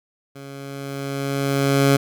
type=tone with level ramp; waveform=15% pulse; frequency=138.59 Hz; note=C#3; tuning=in tune; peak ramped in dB=-30 to -6 dBFS; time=0.35-1.97 s; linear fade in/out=10 ms; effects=none